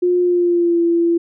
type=tone with pitch glide; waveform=sine; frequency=356.8 to 339.1 Hz; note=F4 to E4; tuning=+37 to +49 cents; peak=-12 dBFS; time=0.02-1.18 s; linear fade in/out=10 ms; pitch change=-88 cents; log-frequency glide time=0.21-0.81 s; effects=none